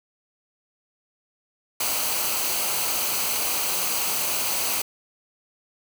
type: noise with comb filter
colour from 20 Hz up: white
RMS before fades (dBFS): -25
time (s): 1.8-4.82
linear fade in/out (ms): 5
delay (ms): 0.56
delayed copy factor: -0.5
effects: none